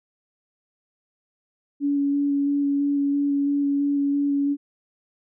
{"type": "tone with vibrato", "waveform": "sine", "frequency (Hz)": 283.3, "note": "C#4", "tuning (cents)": 38, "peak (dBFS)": -19, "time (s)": [1.8, 4.57], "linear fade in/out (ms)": 50, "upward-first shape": "square", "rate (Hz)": 3, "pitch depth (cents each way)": 9, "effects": []}